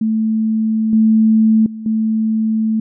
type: tone with level steps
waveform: sine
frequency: 220 Hz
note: A3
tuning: in tune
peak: -13 / -8 / -25 / -13 dBFS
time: 0.01-2.8 s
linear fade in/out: 5 ms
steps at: 0.93 / 1.66 / 1.86 s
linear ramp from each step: 2 ms
effects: none